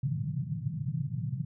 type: band-pass noise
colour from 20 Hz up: pink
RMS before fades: -33 dBFS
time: 0.03-1.45 s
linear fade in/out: 5 ms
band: 120 to 160 Hz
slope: 48 dB/octave
effects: none